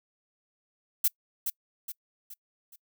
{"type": "noise with echo", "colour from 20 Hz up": "violet", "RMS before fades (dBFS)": -23, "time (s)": [1.04, 1.08], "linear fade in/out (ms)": 5, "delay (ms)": 420, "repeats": 4, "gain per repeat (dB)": -7, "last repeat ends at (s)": 2.76, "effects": ["noise-tail reverb RT60 0.1 s tail -26 dB re dry"]}